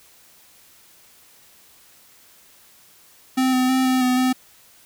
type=tone with pitch steps; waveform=square; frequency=259.3 / 255.1 / 260.3 / 257.6 / 252.2 / 256.2 Hz; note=C4 / C4 / C4 / C4 / B3 / C4; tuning=-15 / -44 / -9 / -27 / +36 / -36 cents; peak=-17 dBFS; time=3.37-4.33 s; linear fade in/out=10 ms; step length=160 ms; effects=white hiss -52 dBFS RMS until 4.85 s